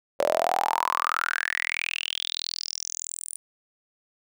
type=tone with high-pass filter sweep; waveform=sawtooth; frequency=41.53 Hz; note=E1; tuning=14 cents sharp; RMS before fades=-28 dBFS; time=0.19-3.36 s; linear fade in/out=0 ms; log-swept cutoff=550 to 9500 Hz; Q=9.5; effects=none